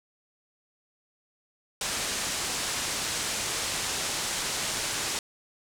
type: low-pass noise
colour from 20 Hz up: white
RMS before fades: -31 dBFS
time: 1.81-5.19 s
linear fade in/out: 2 ms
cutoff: 8800 Hz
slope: 24 dB/octave
effects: none